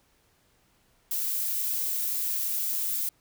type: noise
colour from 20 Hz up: violet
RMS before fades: -29 dBFS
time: 1.11-3.09 s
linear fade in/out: 2 ms
effects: pink hiss -66 dBFS RMS until 3.2 s